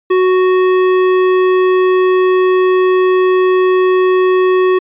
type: tone with tanh clipping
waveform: sine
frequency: 370 Hz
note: F#4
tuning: in tune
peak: -10 dBFS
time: 0.1-4.79 s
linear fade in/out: 10 ms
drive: 16 dB
effects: resampled to 8000 Hz